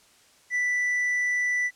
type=tone; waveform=triangle; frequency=1975.5 Hz; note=B6; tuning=in tune; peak=-21 dBFS; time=0.5-1.71 s; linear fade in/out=50 ms; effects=white hiss -58 dBFS RMS until 1.75 s + low-pass 9000 Hz 12 dB/octave